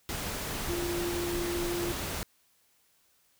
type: tone in noise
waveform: sine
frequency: 347 Hz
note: F4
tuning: 11 cents flat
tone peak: -31 dBFS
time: 0.69-1.92 s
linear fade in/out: 0 ms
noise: pink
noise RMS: -35 dBFS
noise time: 0.09-2.23 s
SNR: +1 dB
effects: white hiss -68 dBFS RMS until 3.39 s